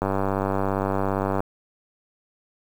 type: click train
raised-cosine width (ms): 1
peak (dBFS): -10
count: 136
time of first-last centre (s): 0.02-1.405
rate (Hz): 97.5
effects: 7-bit